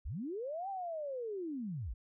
sine linear two-way sweep, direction up then down, 38.89 to 799 to 38.89 Hz, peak -37 dBFS, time 0.05-1.94 s, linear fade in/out 10 ms, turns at 0.69 s, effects none

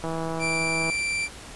click train, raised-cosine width 1 ms, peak -17 dBFS, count 141, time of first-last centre 0.04-0.899 s, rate 163 Hz
40% pulse tone, 2349 Hz, D7, in tune, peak -24 dBFS, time 0.39-1.29 s, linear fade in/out 50 ms
effects pink hiss -42 dBFS RMS until 1.55 s + resampled to 24000 Hz

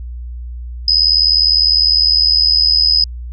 sine tone with amplitude modulation, 5040 Hz, D#8, 21 cents sharp, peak -5 dBFS, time 0.88-3.04 s, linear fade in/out 2 ms, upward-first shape sine, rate 79.9 Hz, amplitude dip 85%, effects added 60 Hz sine -24 dBFS peak until 3.32 s

